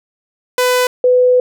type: tone pair in turn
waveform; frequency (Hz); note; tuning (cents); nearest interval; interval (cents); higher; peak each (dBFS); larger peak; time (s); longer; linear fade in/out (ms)
sawtooth / sine; 500 / 500; B4 / B4; +21 / +21; unison; 0; neither; -7; neither; 0.58-0.87 / 1.04-1.4; second; 2
effects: none